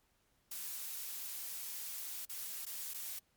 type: noise with dropouts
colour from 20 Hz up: blue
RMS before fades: -43 dBFS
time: 0.51-3.19 s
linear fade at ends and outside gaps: 5 ms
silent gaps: 2.253-2.294 / 2.653-2.664 / 2.937-2.943 s
effects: pink hiss -75 dBFS RMS until 3.36 s + MP3 96 kbps